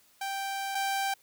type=tone pair in turn; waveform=sawtooth; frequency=784 / 784 Hz; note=G5 / G5; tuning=0 / 0 cents; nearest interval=unison; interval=0 cents; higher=neither; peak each=-28 / -24 dBFS; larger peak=second; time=0.21-0.75 / 0.75-1.14 s; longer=first; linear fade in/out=5 ms; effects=white hiss -63 dBFS RMS until 1.22 s